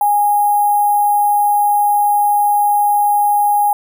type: tone with sample-and-hold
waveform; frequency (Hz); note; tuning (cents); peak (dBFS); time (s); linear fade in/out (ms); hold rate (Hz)
sine; 824; G#5; -14; -10; 0.01-3.73; 2; 11025
effects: none